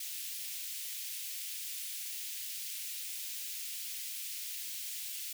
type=high-pass noise; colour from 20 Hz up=white; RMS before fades=-41 dBFS; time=0-5.33 s; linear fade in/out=5 ms; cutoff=2300 Hz; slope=24 dB/octave; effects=none